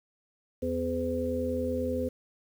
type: harmonic tone with a mistuned harmonic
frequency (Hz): 83.8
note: E2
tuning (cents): +29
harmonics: 1 / 3 / 5 / 6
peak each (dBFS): -36 / -32 / -36 / -31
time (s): 0.62-2.09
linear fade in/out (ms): 10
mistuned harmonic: 6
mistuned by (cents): +22
effects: 9-bit